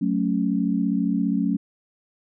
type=chord; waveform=sine; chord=F# minor; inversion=none; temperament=equal; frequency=185 / 220 / 277.2 Hz; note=F#3 / A3 / C#4; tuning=0 / 0 / 0 cents; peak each=-24 dBFS; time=0.01-1.57 s; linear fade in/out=10 ms; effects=none